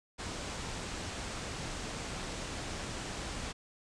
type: low-pass noise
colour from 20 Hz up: pink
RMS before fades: -40 dBFS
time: 0.18-3.53 s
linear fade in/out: 20 ms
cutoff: 8800 Hz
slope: 48 dB/octave
effects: none